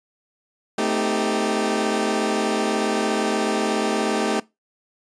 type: chord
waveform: 20% pulse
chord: A half-diminished seventh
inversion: none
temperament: equal with one note detuned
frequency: 220 / 256.8 / 311.1 / 392 Hz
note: A3 / C4 / Eb4 / G4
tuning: 0 / -32 / 0 / 0 cents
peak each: -19 / -24 / -22 / -20 dBFS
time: 0.78-4.4 s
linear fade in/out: 5 ms
effects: noise-tail reverb RT60 0.2 s tail -20 dB re dry + resampled to 22050 Hz